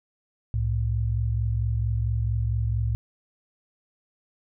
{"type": "tone pair together", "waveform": "sine", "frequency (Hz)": [65.41, 109.83], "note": ["C2", "A2"], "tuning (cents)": [0, -3], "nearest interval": "major sixth", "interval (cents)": 897, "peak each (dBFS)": [-26, -24], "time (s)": [0.54, 2.95], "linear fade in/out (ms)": 0, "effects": []}